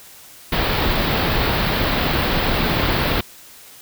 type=band-stop noise; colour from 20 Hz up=pink; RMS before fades=-19 dBFS; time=0.52-3.21 s; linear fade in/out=5 ms; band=4600 to 15000 Hz; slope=48 dB/octave; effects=white hiss -43 dBFS RMS until 3.81 s